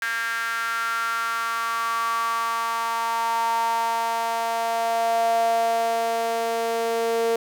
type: tone with high-pass filter sweep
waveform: sawtooth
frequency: 229.5 Hz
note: A#3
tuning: 27 cents flat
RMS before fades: -24 dBFS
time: 0.02-7.36 s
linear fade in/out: 2 ms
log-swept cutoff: 1600 to 500 Hz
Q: 6.7
effects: none